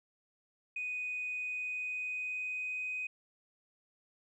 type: tone with pitch glide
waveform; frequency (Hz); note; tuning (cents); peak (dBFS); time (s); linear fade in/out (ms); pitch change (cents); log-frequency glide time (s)
sine; 2489 to 2505; D#7 to D#7; 0 to +11; -34; 0.76-3.07; 5; +11; 1.27-2.92
effects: tanh soft clip ceiling -30 dBFS